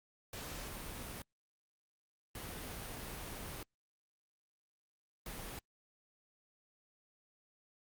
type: noise bursts at uneven times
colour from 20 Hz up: pink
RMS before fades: -45 dBFS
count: 3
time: 0.33-1.22 / 2.35-3.63 / 5.26-5.59 s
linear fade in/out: 2 ms
effects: Opus 48 kbps